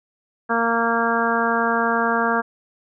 harmonic tone, 231.2 Hz, A#3, 14 cents flat, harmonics 1 / 2 / 3 / 4 / 5 / 6 / 7, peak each -25 / -25 / -25 / -25 / -25 / -25 / -25 dBFS, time 0.49-2.42 s, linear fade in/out 20 ms, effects none

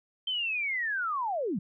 sine linear sweep, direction down, 3136 to 155.56 Hz, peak -28 dBFS, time 0.27-1.59 s, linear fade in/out 5 ms, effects none

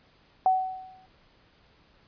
sine tone with exponential decay, 751 Hz, F#5, 26 cents sharp, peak -16 dBFS, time 0.46-1.06 s, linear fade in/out 1 ms, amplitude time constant 130 ms, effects pink hiss -61 dBFS RMS until 2.07 s + resampled to 11025 Hz

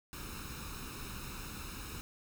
pink noise with comb filter, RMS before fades -44 dBFS, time 0.13-2.01 s, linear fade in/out 0 ms, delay 0.76 ms, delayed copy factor +0.7, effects none

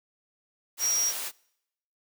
sine tone in noise, 5680 Hz, F8, 28 cents sharp, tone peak -24 dBFS, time 0.79-1.13 s, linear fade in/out 50 ms, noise white, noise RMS -34 dBFS, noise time 0.77-1.32 s, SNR +7 dB, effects noise-tail reverb RT60 0.8 s tail -25 dB re dry + high-pass 400 Hz 12 dB/octave

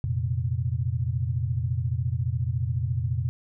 sine chord, F suspended fourth, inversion none, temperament equal, 87.31 / 116.54 / 130.81 Hz, F2 / Bb2 / C3, 0 / 0 / 0 cents, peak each -29 / -27 / -29 dBFS, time 0.04-3.29 s, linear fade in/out 0 ms, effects none

